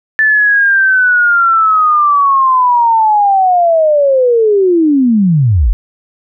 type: linear sweep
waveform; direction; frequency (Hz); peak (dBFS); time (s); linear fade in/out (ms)
sine; down; 1760 to 39.31; -6; 0.19-5.73; 0
effects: none